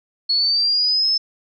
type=linear sweep; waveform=sine; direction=up; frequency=4349 to 5274 Hz; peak=-15 dBFS; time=0.29-1.18 s; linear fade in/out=10 ms; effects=none